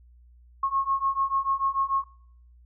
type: beating tone pair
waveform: sine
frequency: 1084 / 1090.8 Hz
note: C#6 / C#6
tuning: -39 / -28 cents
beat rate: 6.8 Hz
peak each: -27 / -26 dBFS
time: 0.63-2.04 s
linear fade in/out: 5 ms
effects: noise-tail reverb RT60 0.6 s tail -19 dB re dry + added 60 Hz sine -51 dBFS peak until 2.65 s